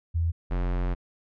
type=tone pair in turn; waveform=sine / square; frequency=83.4 / 44.62 Hz; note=E2 / F1; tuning=+21 / +38 cents; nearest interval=major seventh; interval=1083 cents; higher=first; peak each=-22 / -25 dBFS; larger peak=first; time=0.14-0.32 / 0.5-0.95 s; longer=second; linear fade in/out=20 ms; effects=low-pass 2000 Hz 12 dB/octave